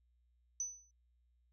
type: tone with exponential decay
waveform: sine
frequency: 6000 Hz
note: F#8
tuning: 23 cents sharp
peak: -33 dBFS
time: 0.6-0.91 s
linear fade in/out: 2 ms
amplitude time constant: 67 ms
effects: added 60 Hz sine -70 dBFS peak until 1.52 s